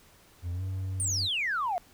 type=tone with pitch glide; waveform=triangle; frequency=87.31 to 94.66 Hz; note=F2 to F#2; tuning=0 to +40 cents; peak=-28 dBFS; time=0.42-1.29 s; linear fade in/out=50 ms; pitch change=+140 cents; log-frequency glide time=0.52-0.63 s
type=exponential sweep; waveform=sine; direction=down; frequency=9397 to 671 Hz; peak=-26 dBFS; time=1-1.78 s; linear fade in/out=0 ms
effects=tanh soft clip ceiling -22 dBFS + pink hiss -58 dBFS RMS until 1.93 s